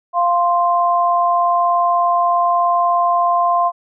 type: tone pair together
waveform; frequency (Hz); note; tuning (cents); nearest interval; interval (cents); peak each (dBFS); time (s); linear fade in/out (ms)
sine; 696.8 / 1046.5; F5 / C6; -4 / 0; perfect fifth; 704; -15; 0.13-3.72; 50
effects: none